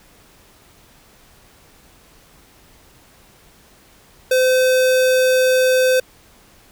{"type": "tone", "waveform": "square", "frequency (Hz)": 513, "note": "C5", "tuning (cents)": -34, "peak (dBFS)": -13, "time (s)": [4.31, 6], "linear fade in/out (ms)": 5, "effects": ["pink hiss -50 dBFS RMS until 6.71 s"]}